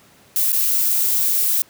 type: noise with dropouts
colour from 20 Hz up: violet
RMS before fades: -18 dBFS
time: 0.36-1.62 s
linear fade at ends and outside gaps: 1 ms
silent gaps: 0.521-0.528 s
effects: pink hiss -51 dBFS RMS until 1.69 s + high-pass 100 Hz 12 dB/octave